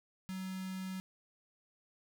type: tone with notch filter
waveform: square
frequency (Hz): 188.1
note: F#3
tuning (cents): +29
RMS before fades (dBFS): -41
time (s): 0.29-1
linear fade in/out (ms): 0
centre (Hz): 610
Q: 0.74
effects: none